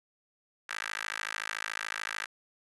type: tone with high-pass filter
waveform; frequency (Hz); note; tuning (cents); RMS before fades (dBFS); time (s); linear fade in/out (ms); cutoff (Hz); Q
15% pulse; 53.6; A1; -45; -37; 0.69-2.26; 5; 1600; 2.6
effects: resampled to 24000 Hz